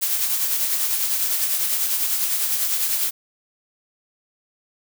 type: noise with tremolo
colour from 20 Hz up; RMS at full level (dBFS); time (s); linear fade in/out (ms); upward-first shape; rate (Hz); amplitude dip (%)
blue; -20; 0.01-3.11; 20; triangle; 10; 45
effects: none